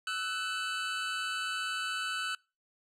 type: tone pair together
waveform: 25% pulse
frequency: 1314.2 / 1497 Hz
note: E6 / F#6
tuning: -6 / +20 cents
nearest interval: major second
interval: 226 cents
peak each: -33 / -30 dBFS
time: 0.07-2.35 s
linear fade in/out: 2 ms
effects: noise-tail reverb RT60 0.3 s tail -25 dB re dry + low-pass 8000 Hz 12 dB/octave